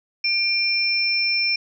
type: tone pair together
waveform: sine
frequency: 2384 / 5347 Hz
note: D7 / E8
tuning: +25 / +24 cents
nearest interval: octave + major second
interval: 1399 cents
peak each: -21 dBFS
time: 0.24-1.56 s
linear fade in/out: 5 ms
effects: none